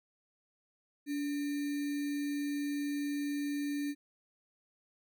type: tone with sample-and-hold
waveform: sine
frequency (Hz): 287.8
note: D4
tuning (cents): -35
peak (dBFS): -32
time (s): 1.06-3.95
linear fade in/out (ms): 50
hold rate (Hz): 2100
effects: none